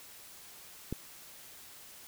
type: click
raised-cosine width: 3 ms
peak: -21 dBFS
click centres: 0.926 s
effects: white hiss -52 dBFS RMS until 2.07 s